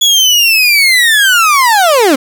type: linear sweep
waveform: 30% pulse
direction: down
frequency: 3405 to 248.6 Hz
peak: -3 dBFS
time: 0.01-2.16 s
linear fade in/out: 10 ms
effects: none